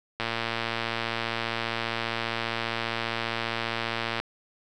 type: click train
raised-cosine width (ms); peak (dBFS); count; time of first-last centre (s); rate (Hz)
0.3; -12; 461; 0.2-4.2; 115
effects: none

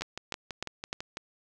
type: two click trains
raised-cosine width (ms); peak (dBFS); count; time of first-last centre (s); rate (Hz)
0.2; -19 / -15; 8 / 4; 0.01-1.171 / 0.02-0.929; 6.03 / 3.3
effects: none

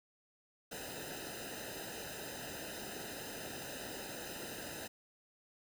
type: noise with comb filter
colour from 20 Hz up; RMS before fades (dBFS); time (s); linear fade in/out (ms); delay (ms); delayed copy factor
pink; -45; 0.71-4.88; 10; 0.89; -1
effects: none

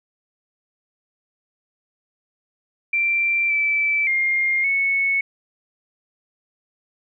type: tone with pitch steps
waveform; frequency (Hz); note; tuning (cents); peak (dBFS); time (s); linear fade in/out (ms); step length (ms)
sine; 2355 / 2319 / 2121 / 2207; D7 / D7 / C7 / C#7; +4 / -22 / +23 / -8; -17; 2.93-5.21; 5; 570
effects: none

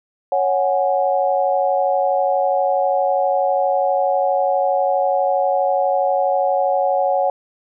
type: chord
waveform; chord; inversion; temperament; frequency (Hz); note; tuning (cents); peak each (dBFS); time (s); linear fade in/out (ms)
sine; C# suspended fourth; none; just; 554.4 / 739.2 / 831.5; C#5 / F#5 / G#5; 0 / -2 / +2; -18 / -18 / -23; 0.32-7.3; 2
effects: none

